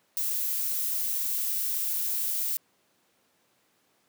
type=noise; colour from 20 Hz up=violet; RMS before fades=-29 dBFS; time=0.17-2.57 s; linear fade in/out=0 ms; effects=pink hiss -68 dBFS RMS until 4.08 s + high-pass 200 Hz 12 dB/octave